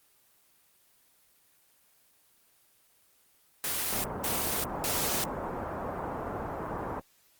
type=noise bursts; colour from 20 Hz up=white; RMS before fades=-31 dBFS; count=3; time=3.64-5.24 s; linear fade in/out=0 ms; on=400 ms; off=200 ms
type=low-pass noise; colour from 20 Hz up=white; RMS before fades=-36 dBFS; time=3.92-7 s; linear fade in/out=5 ms; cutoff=1100 Hz; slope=24 dB/octave
effects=white hiss -65 dBFS RMS until 7.39 s + Opus 24 kbps